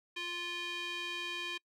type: tone with band-pass filter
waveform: square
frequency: 349.2 Hz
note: F4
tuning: in tune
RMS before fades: -39 dBFS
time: 0.16-1.58 s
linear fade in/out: 10 ms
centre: 2800 Hz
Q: 3
effects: noise-tail reverb RT60 0.1 s tail -25 dB re dry